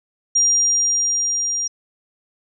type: tone with level ramp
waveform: sine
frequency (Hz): 5700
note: F8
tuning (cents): +34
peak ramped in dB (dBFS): -12 to -20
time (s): 0.35-1.68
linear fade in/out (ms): 10
effects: none